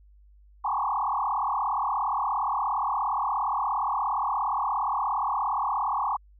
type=tone with frequency modulation; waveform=sine; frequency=970 Hz; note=B5; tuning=31 cents flat; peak=-24 dBFS; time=0.64-6.17 s; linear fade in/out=10 ms; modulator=37.1 Hz; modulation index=5; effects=added 50 Hz sine -52 dBFS peak until 6.39 s